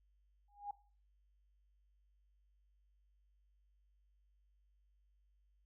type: tone with exponential growth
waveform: sine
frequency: 817 Hz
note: G#5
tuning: 29 cents flat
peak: -37 dBFS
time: 0.48-0.71 s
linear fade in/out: 5 ms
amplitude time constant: 48 ms
effects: noise-tail reverb RT60 0.4 s tail -18 dB re dry + added 50 Hz sine -70 dBFS peak until 5.65 s